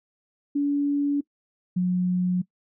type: tone pair in turn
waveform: sine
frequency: 285.9 / 180.89 Hz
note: D4 / F#3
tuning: -46 / -39 cents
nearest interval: minor sixth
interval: 793 cents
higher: first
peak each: -20 dBFS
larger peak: neither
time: 0.55-1.21 / 1.76-2.42 s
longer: neither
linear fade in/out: 10 ms
effects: noise-tail reverb RT60 0.1 s tail -21 dB re dry